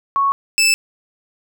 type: tone pair in turn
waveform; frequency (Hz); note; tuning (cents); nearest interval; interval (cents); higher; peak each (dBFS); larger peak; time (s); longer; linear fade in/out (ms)
sine / 20% pulse; 1107 / 2633; C#6 / E7; -3 / -3; octave + minor third; 1500; second; -13 / -7; second; 0.16-0.32 / 0.58-0.74; neither; 0
effects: none